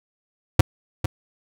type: tone with echo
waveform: square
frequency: 103.83 Hz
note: G#2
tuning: in tune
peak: -8 dBFS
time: 0.59-0.61 s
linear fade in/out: 5 ms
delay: 450 ms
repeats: 1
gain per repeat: -11 dB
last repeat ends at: 1.06 s
effects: none